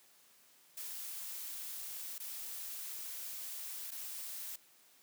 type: noise with dropouts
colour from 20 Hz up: blue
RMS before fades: -44 dBFS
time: 0.77-4.56 s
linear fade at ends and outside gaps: 5 ms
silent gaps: 2.182-2.2 / 3.908-3.916 s
effects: white hiss -65 dBFS RMS until 5.02 s + high-pass 150 Hz 12 dB/octave